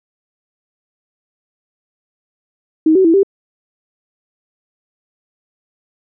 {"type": "tone with pitch steps", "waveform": "sine", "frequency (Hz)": [315.8, 378.5, 329.3, 392.8], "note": ["D#4", "F#4", "E4", "G4"], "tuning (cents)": [26, 39, -2, 4], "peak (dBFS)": -7, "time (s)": [2.86, 3.232], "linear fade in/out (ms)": 5, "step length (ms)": 93, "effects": []}